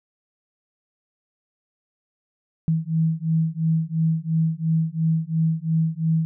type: beating tone pair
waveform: sine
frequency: 160 / 162.9 Hz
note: D#3 / E3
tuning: +49 / -20 cents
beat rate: 2.9 Hz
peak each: -22 dBFS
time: 2.68-6.25 s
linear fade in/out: 0 ms
effects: none